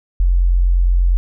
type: tone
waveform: sine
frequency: 44.24 Hz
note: F1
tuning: 23 cents sharp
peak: -10 dBFS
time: 0.2-1.17 s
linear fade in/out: 0 ms
effects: none